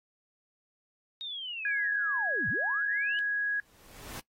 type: linear two-way sweep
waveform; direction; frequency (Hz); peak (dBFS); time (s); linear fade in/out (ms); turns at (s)
sine; down then up; 3750 to 87.31 to 3014; -35; 1.21-3.19; 0; 2.49
type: tone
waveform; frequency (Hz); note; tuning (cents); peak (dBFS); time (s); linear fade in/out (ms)
sine; 1661.2; G#6; 0; -27; 1.65-3.6; 2
type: noise with exponential growth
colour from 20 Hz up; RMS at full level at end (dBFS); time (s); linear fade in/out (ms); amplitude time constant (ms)
pink; -40; 3.37-4.2; 5; 180
effects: noise-tail reverb RT60 0.1 s tail -19 dB re dry + AAC 48 kbps